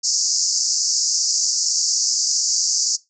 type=band-pass noise; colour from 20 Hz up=white; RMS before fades=-20 dBFS; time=0.03-2.97 s; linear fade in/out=20 ms; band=4700 to 7100 Hz; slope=96 dB/octave; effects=noise-tail reverb RT60 0.2 s tail -20 dB re dry